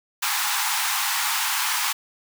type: high-pass noise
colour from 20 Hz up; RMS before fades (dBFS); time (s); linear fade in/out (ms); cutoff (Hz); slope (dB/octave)
pink; -24; 0.22-1.93; 10; 790; 96
effects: none